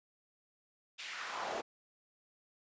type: noise with high-pass filter sweep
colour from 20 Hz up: brown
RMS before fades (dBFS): -41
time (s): 0.98-1.62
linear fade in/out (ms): 20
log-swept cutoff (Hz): 2900 to 490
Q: 2
effects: resampled to 16000 Hz